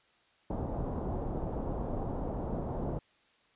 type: low-pass noise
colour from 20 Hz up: pink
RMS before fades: -35 dBFS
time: 0.5-2.99 s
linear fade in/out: 5 ms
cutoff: 830 Hz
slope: 24 dB/octave
effects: white hiss -67 dBFS RMS until 3.55 s + resampled to 8000 Hz